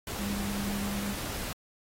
sine tone in noise, 201.3 Hz, G3, 46 cents sharp, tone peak -32 dBFS, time 0.19-1.13 s, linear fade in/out 2 ms, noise pink, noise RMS -37 dBFS, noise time 0.07-1.53 s, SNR +2 dB, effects AAC 48 kbps

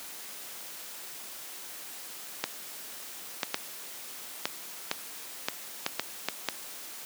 clicks, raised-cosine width 0.2 ms, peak -9 dBFS, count 10, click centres 2.44 / 3.432 / 3.544 / 4.455 / 4.914 / 5.485 / 5.864 / 5.996 / 6.286 / 6.487 s, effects white hiss -43 dBFS RMS until 7.05 s + high-pass 200 Hz 12 dB/octave

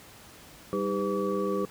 sine tone cluster, 196 / 313.6 / 401.5 / 502 / 1143 Hz, G3 / D#4 / G4 / B4 / D6, 0 / +14 / +41 / +28 / -47 cents, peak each -32 / -35 / -30 / -32 / -35 dBFS, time 0.73-1.65 s, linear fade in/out 0 ms, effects pink hiss -50 dBFS RMS until 1.7 s + high-pass 60 Hz 12 dB/octave

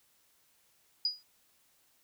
sine tone with exponential decay, 4910 Hz, D#8, 24 cents flat, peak -24 dBFS, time 1.05-1.23 s, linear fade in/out 2 ms, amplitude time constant 38 ms, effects white hiss -69 dBFS RMS until 2.03 s

